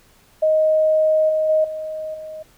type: tone with level steps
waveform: sine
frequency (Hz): 625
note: D#5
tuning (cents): +8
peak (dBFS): -13 / -16 / -13 / -25 / -30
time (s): 0.42-2.43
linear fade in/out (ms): 10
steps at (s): 1.29 / 1.49 / 1.64 / 2.14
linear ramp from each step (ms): 5
effects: pink hiss -54 dBFS RMS until 2.57 s